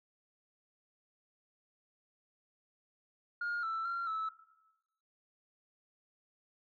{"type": "tone with pitch steps", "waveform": "sine", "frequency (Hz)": [1420, 1328, 1376, 1306], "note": ["F6", "E6", "F6", "E6"], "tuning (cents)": [28, 12, -26, -17], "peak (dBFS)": -32, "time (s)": [3.41, 4.29], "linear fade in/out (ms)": 5, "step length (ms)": 220, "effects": ["noise-tail reverb RT60 1.0 s tail -17 dB re dry", "tanh soft clip ceiling -31 dBFS"]}